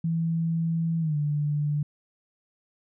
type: tone with pitch glide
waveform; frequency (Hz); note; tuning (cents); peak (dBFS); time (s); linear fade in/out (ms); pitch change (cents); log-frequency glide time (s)
sine; 164.81 to 147.68; E3 to D3; 0 to +10; -23; 0.04-1.83; 5; -190; 1-1.16
effects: none